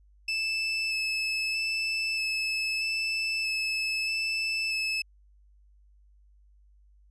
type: tone with vibrato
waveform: 30% pulse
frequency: 2621 Hz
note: E7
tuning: 11 cents flat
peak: -24 dBFS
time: 0.28-5.02 s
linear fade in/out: 5 ms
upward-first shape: square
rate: 0.79 Hz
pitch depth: 9 cents each way
effects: added 50 Hz sine -56 dBFS peak until 7.1 s + resampled to 22050 Hz